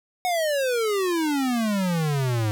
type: exponential sweep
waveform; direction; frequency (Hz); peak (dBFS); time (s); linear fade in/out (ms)
square; down; 740 to 103.83; -22; 0.25-2.51; 0
effects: none